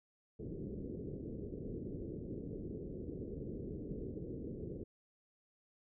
white low-pass noise, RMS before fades -44 dBFS, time 0.39-4.84 s, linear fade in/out 10 ms, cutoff 450 Hz, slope 48 dB/octave, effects none

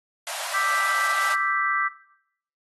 pink high-pass noise, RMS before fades -32 dBFS, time 0.27-1.34 s, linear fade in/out 0 ms, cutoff 560 Hz, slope 96 dB/octave
sine chord, E minor seventh, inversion third, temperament equal, 1174.7 / 1318.5 / 1568 / 1975.5 Hz, D6 / E6 / G6 / B6, 0 / 0 / 0 / 0 cents, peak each -25 / -30 / -28 / -27 dBFS, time 0.53-1.89 s, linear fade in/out 20 ms
effects noise-tail reverb RT60 0.7 s tail -17 dB re dry + AAC 32 kbps

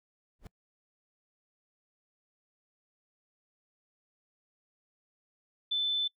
brown noise with exponential growth, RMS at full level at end -36 dBFS, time 0.39-0.47 s, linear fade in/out 1 ms, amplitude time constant 16 ms
sine tone, 3520 Hz, A7, in tune, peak -27 dBFS, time 5.71-6.08 s, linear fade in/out 10 ms
effects noise-tail reverb RT60 0.1 s tail -25 dB re dry

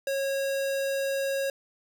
square tone, 547 Hz, C#5, 23 cents flat, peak -27 dBFS, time 0.07-1.5 s, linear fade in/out 2 ms, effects none

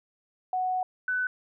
sine tone pair in turn, 740 / 1500.7 Hz, F#5 / F#6, 0 / +24 cents, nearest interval octave, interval 1224 cents, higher second, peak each -25 dBFS, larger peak neither, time 0.53-0.83 / 1.08-1.27 s, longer first, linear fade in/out 2 ms, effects none

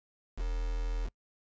sine tone with quantisation, 41.2 Hz, E1, in tune, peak -30 dBFS, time 0.36-1.1 s, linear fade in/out 50 ms, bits 7, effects noise-tail reverb RT60 0.1 s tail -25 dB re dry + resampled to 16000 Hz

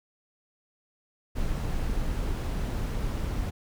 brown noise, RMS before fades -29 dBFS, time 1.35-3.51 s, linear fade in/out 20 ms, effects none

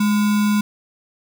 sine tone with sample-and-hold, 208.8 Hz, G#3, 10 cents sharp, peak -14 dBFS, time 0-0.61 s, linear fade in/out 5 ms, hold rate 1225 Hz, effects none

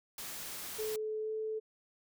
white noise, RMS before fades -43 dBFS, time 0.18-0.96 s, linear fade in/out 2 ms
sine tone with pitch glide, 432.6 to 436.4 Hz, A4 to A4, -29 to -14 cents, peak -34 dBFS, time 0.78-1.6 s, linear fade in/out 20 ms, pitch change +15 cents, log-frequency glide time 1.21-1.32 s
effects none

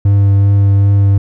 triangle tone with vibrato, 99.7 Hz, G2, 30 cents sharp, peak -4 dBFS, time 0.05-1.18 s, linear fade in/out 5 ms, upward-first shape triangle, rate 2.6 Hz, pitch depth 13 cents each way, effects none

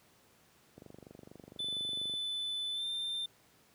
click train, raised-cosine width 2 ms, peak -36 dBFS, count 34, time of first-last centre 0.78-2.138 s, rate 24.3 Hz
triangle tone with pitch glide, 3504 to 3586 Hz, A7 to A7, -8 to +32 cents, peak -33 dBFS, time 1.59-3.26 s, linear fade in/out 5 ms, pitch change +40 cents, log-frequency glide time 2.73-2.85 s
effects pink hiss -65 dBFS RMS until 3.74 s + high-pass 100 Hz 12 dB/octave

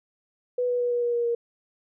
sine tone with pitch steps, 493.9 / 489.9 / 486 / 482.1 / 478.2 / 474.3 / 470.5 Hz, B4 / B4 / B4 / B4 / A#4 / A#4 / A#4, 0 / -14 / -28 / -42 / +44 / +30 / +16 cents, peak -22 dBFS, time 0.58-1.35 s, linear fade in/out 5 ms, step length 110 ms, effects none

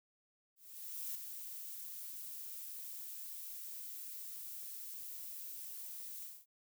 violet noise with ADSR envelope, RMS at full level -41 dBFS, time 0.56-6.46 s, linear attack 590 ms, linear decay 5 ms, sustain -6 dB, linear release 230 ms, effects none

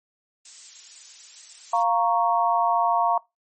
violet noise, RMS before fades -35 dBFS, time 0.45-1.83 s, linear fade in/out 5 ms
sine chord, Bb minor, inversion second, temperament equal, 698.5 / 932.3 / 1108.7 Hz, F5 / Bb5 / Db6, 0 / 0 / 0 cents, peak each -22 / -22 / -24 dBFS, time 1.73-3.18 s, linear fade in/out 5 ms
effects noise-tail reverb RT60 0.2 s tail -22 dB re dry + MP3 32 kbps

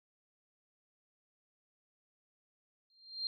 sine tone with exponential growth, 4186 Hz, C8, in tune, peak -31 dBFS, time 2.9-3.27 s, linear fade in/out 1 ms, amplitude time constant 79 ms, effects none

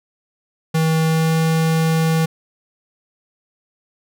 square tone with pitch glide, 160.3 to 161.41 Hz, E3 to E3, -48 to -36 cents, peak -15 dBFS, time 0.74-2.26 s, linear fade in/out 10 ms, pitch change +12 cents, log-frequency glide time 1.05-1.35 s, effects none

